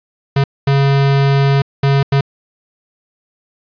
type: tone bursts at uneven times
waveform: square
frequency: 138.59 Hz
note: C#3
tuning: in tune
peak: -10 dBFS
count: 4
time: 0.36-0.44 / 0.67-1.62 / 1.83-2.03 / 2.12-2.21 s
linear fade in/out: 5 ms
effects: resampled to 11025 Hz + 7-bit